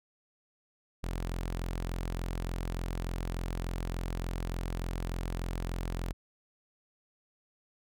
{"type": "tone", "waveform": "sawtooth", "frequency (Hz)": 43.42, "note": "F1", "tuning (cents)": -9, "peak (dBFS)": -29, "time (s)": [1.03, 6.13], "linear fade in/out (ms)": 10, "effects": []}